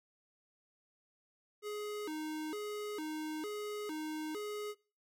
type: tone with vibrato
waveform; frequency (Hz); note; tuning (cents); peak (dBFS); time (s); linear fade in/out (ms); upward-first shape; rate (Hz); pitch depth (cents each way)
square; 360; F#4; -47; -39; 1.62-4.75; 50; square; 1.1; 260
effects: noise-tail reverb RT60 0.4 s tail -23 dB re dry